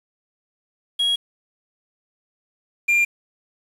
triangle tone pair in turn, 3300 / 2392 Hz, G#7 / D7, -12 / +31 cents, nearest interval tritone, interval 557 cents, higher first, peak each -16 / -13 dBFS, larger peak second, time 0.99-1.16 / 2.88-3.05 s, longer neither, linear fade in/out 10 ms, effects resampled to 32000 Hz + 7-bit

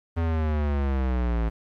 square linear sweep, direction down, 84.3 to 54.8 Hz, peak -23 dBFS, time 0.16-1.5 s, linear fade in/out 20 ms, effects low-pass 2000 Hz 12 dB/octave + 10-bit

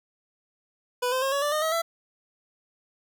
25% pulse tone with pitch steps, 494.6 / 516.2 / 538.7 / 562.3 / 586.8 / 612.5 / 639.2 / 667.1 Hz, B4 / C5 / C#5 / C#5 / D5 / D#5 / D#5 / E5, +3 / -23 / -50 / +25 / -2 / -27 / +47 / +20 cents, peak -20 dBFS, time 1.02-1.82 s, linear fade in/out 10 ms, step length 100 ms, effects none

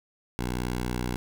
10% pulse tone, 61.3 Hz, B1, 12 cents flat, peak -20 dBFS, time 0.39-1.16 s, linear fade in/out 0 ms, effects none

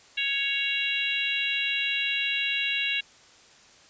harmonic tone, 554.4 Hz, C#5, in tune, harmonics 3 / 4 / 5 / 6 / 7, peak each -35 / -32 / -27 / -34 / -33 dBFS, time 0.17-3.01 s, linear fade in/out 10 ms, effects white hiss -54 dBFS RMS until 3.89 s + resampled to 16000 Hz

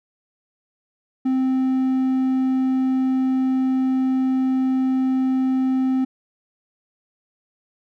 triangle tone, 260.9 Hz, C4, 5 cents flat, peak -15 dBFS, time 1.25-6.05 s, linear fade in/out 10 ms, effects none

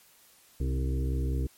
harmonic tone with a mistuned harmonic, 65.41 Hz, C2, in tune, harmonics 1 / 2 / 4 / 5 / 6 / 7, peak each -27 / -33 / -39 / -41 / -43 / -44 dBFS, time 0.6-1.47 s, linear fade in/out 5 ms, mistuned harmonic 5, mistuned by -21 cents, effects white hiss -59 dBFS RMS until 1.57 s + MP3 64 kbps

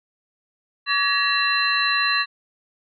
sine tone cluster, 1144 / 1691 / 1901 / 2717 / 4049 Hz, D6 / G#6 / A#6 / F7 / B7, -46 / +31 / +33 / -48 / +42 cents, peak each -24 / -24 / -27 / -25 / -23 dBFS, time 0.86-2.26 s, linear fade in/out 50 ms, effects none

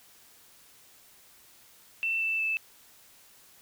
sine tone with pitch steps, 2677 / 2654 / 2631 Hz, E7 / E7 / E7, +26 / +11 / -4 cents, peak -26 dBFS, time 2.03-2.57 s, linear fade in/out 0 ms, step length 180 ms, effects white hiss -57 dBFS RMS until 3.61 s

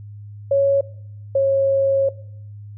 sine tone pair in turn, 554.4 / 545.2 Hz, C#5 / C#5, 0 / -29 cents, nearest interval unison, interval 29 cents, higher first, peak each -13 dBFS, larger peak neither, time 0.51-0.81 / 1.35-2.09 s, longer second, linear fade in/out 5 ms, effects noise-tail reverb RT60 0.7 s tail -20 dB re dry + added 103 Hz sine -34 dBFS peak until 2.77 s

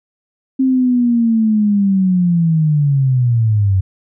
sine linear sweep, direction down, 265.8 to 92.5 Hz, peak -10 dBFS, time 0.59-3.81 s, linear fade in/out 10 ms, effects none

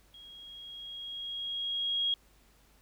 sine tone with level ramp, 3284 Hz, G#7, 20 cents flat, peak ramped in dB -49 to -26 dBFS, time 0.14-2.14 s, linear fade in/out 2 ms, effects added 50 Hz sine -64 dBFS peak until 2.81 s + pink hiss -65 dBFS RMS until 2.81 s

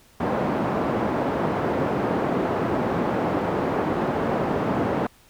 pink band-pass noise, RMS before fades -24 dBFS, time 0.2-5.07 s, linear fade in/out 5 ms, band 190 to 940 Hz, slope 12 dB/octave, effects pink hiss -55 dBFS RMS until 5.29 s

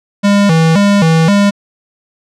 square tone with vibrato, 181 Hz, F#3, 38 cents flat, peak -7 dBFS, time 0.23-1.51 s, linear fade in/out 20 ms, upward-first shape square, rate 1.9 Hz, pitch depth 190 cents each way, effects low-pass 7000 Hz 12 dB/octave

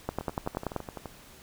two click trains, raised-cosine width 1 ms, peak -15 / -23 dBFS, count 8 / 11, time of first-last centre 0.09-0.763 / 0.21-1.057 s, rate 10.4 / 11.8 Hz, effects pink hiss -52 dBFS RMS until 1.42 s

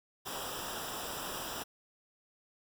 pink noise with comb filter, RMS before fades -40 dBFS, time 0.25-1.64 s, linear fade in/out 20 ms, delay 0.46 ms, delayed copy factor -0.8, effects none

